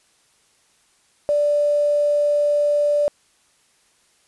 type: tone with quantisation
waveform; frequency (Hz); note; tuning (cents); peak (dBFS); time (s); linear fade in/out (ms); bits
sine; 586; D5; -4; -15; 1.29-3.08; 0; 7
effects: white hiss -60 dBFS RMS until 4.27 s + resampled to 24000 Hz